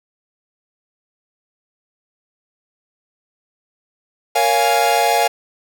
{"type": "chord", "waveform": "45% pulse", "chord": "Bb minor seventh", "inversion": "none", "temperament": "equal with one note detuned", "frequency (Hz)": [466.2, 559.8, 698.5, 830.6], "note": ["Bb4", "Db5", "F5", "Ab5"], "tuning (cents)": [0, 17, 0, 0], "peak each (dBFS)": [-22, -22, -17, -17], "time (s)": [4.35, 5.28], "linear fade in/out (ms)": 10, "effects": []}